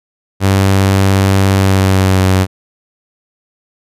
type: tone with pitch glide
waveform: sawtooth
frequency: 97 to 94.13 Hz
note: G2 to F#2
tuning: -18 to +30 cents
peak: -4 dBFS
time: 0.4-2.47 s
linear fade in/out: 50 ms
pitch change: -52 cents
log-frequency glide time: 1.53-2.22 s
effects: resampled to 32000 Hz